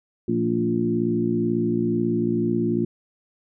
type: harmonic tone with a mistuned harmonic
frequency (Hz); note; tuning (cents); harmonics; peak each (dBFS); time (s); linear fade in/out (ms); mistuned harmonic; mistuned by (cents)
58.2; A#1; -2; 2 / 3 / 4 / 5 / 6; -30 / -28 / -24 / -28 / -24; 0.28-2.85; 5; 4; -30
effects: none